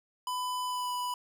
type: tone with pitch glide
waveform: square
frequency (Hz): 1000 to 989.1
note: B5 to B5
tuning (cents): +21 to +2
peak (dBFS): -32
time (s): 0.27-1.14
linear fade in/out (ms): 2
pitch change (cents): -19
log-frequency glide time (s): 0.66-0.93
effects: none